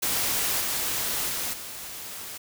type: noise with level steps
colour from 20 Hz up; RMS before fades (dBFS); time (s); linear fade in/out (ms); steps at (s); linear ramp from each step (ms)
white; -26 / -28 / -30 / -38; 0.02-2.38; 10; 0.6 / 1.29 / 1.53; 5
effects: none